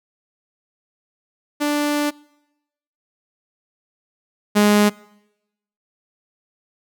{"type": "tone pair in turn", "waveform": "sawtooth", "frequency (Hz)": [293.7, 207.7], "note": ["D4", "G#3"], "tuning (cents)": [0, 0], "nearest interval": "tritone", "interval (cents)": 600, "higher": "first", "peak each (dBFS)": [-14, -8], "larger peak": "second", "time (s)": [[1.6, 2.11], [4.55, 4.9]], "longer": "first", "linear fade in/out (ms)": 20, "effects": ["noise-tail reverb RT60 0.9 s tail -24 dB re dry"]}